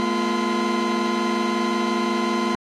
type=tone cluster; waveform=40% pulse; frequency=214.3 / 239.8 / 349.9 / 1027 Hz; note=A3 / A#3 / F4 / C6; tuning=-45 / +49 / +3 / -33 cents; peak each=-25 dBFS; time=0-2.55 s; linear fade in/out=0 ms; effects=low-pass 5000 Hz 12 dB/octave + AAC 48 kbps

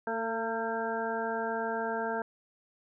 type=harmonic tone with a mistuned harmonic; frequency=227 Hz; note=A#3; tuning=46 cents flat; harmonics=1 / 2 / 3 / 4 / 6 / 7; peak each=-39 / -35 / -36 / -36 / -41 / -38 dBFS; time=0.07-2.22 s; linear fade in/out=2 ms; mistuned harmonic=2; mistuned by=-19 cents; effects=none

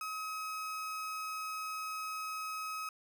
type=tone; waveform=35% pulse; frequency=1273 Hz; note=D#6; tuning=39 cents sharp; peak=-36 dBFS; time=0.01-2.89 s; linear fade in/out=2 ms; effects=none

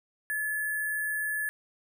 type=tone with sample-and-hold; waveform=sine; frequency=1717 Hz; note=A6; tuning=43 cents flat; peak=-28 dBFS; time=0.3-1.49 s; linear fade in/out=0 ms; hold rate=11025 Hz; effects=none

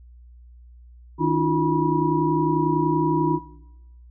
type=tone cluster; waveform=sine; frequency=155 / 291.9 / 321.5 / 352.4 / 971 Hz; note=D#3 / D4 / E4 / F4 / B5; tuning=-6 / -10 / -43 / +16 / -30 cents; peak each=-24 dBFS; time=1.18-3.4 s; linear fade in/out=50 ms; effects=noise-tail reverb RT60 0.8 s tail -17 dB re dry + added 60 Hz sine -44 dBFS peak until 4.1 s

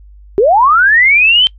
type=linear sweep; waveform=sine; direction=up; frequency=371.4 to 3136 Hz; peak=-5 dBFS; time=0.38-1.47 s; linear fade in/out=0 ms; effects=noise-tail reverb RT60 0.1 s tail -23 dB re dry + added 50 Hz sine -35 dBFS peak until 1.58 s

